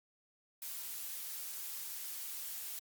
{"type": "noise", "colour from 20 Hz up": "blue", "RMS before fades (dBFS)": -43, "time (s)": [0.62, 2.79], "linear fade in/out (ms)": 2, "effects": ["Opus 48 kbps"]}